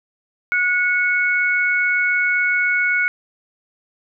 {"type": "tone pair together", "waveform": "sine", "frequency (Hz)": [1456.2, 2211], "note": ["F#6", "C#7"], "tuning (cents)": [-28, -5], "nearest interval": "perfect fifth", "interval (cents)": 723, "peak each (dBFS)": -18, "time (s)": [0.52, 3.08], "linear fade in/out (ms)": 0, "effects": []}